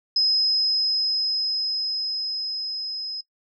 sine tone with level ramp, 5090 Hz, D#8, 39 cents sharp, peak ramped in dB -16 to -28 dBFS, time 0.16-3.21 s, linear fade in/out 5 ms, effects noise-tail reverb RT60 0.1 s tail -22 dB re dry

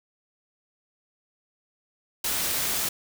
white noise, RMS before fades -27 dBFS, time 2.24-2.89 s, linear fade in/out 5 ms, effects none

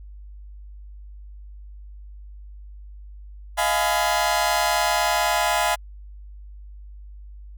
sawtooth chord, F half-diminished seventh, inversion third, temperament just, 628.6 / 698.5 / 838.1 / 1005.8 Hz, Eb5 / F5 / Ab5 / Cb6, +18 / 0 / +16 / +31 cents, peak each -23 / -20 / -20 / -22 dBFS, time 3.57-5.76 s, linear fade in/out 20 ms, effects added 50 Hz sine -38 dBFS peak until 7.57 s

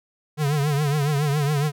square tone with vibrato, 146 Hz, D3, 10 cents flat, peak -20 dBFS, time 0.37-1.72 s, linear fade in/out 50 ms, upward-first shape triangle, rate 7.2 Hz, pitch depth 110 cents each way, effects none

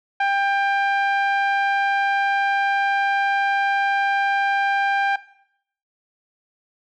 sawtooth tone with low-pass filter, 794 Hz, G5, 22 cents sharp, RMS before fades -20 dBFS, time 0.2-5.16 s, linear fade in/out 5 ms, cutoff 2000 Hz, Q 1.4, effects noise-tail reverb RT60 0.7 s tail -18 dB re dry

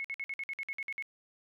sine tone bursts, 2187 Hz, C#7, 24 cents flat, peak -34 dBFS, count 11, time 0-1.024 s, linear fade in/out 0 ms, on 44 ms, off 54 ms, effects none

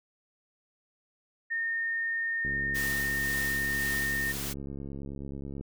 sine tone, 1830 Hz, A#6, 32 cents flat, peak -28 dBFS, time 1.5-4.33 s, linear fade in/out 20 ms
click train, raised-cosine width 3 ms, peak -27 dBFS, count 220, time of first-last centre 2.45-5.61 s, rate 69.3 Hz
white noise with tremolo, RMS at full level -36 dBFS, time 2.74-4.54 s, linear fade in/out 20 ms, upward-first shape sine, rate 1.9 Hz, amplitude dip 35%
effects none

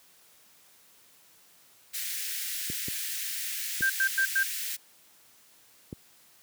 white high-pass noise, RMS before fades -34 dBFS, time 1.93-4.77 s, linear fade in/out 20 ms, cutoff 1600 Hz, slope 48 dB/octave
clicks, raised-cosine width 3 ms, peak -23 dBFS, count 4, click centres 2.7 / 2.884 / 3.808 / 5.928 s
sine tone bursts, 1576 Hz, G6, 9 cents sharp, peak -22 dBFS, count 4, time 3.82-4.432 s, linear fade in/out 5 ms, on 78 ms, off 100 ms
effects white hiss -59 dBFS RMS until 6.42 s + high-pass 80 Hz 12 dB/octave

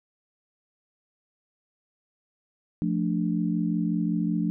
sine chord, D minor, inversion first, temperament equal, 174.61 / 220 / 293.7 Hz, F3 / A3 / D4, 0 / 0 / 0 cents, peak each -26 / -28 / -29 dBFS, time 2.82-4.5 s, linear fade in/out 0 ms, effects none

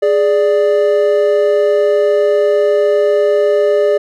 triangle tone pair together, 415.3 / 587.3 Hz, G#4 / D5, 0 / 0 cents, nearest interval tritone, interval 600 cents, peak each -10 dBFS, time 0.02-3.98 s, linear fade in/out 10 ms, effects none

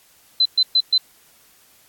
sine tone bursts, 4048 Hz, B7, 42 cents sharp, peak -12 dBFS, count 4, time 0.4-0.98 s, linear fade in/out 5 ms, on 55 ms, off 120 ms, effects white hiss -54 dBFS RMS until 1.88 s + AAC 64 kbps

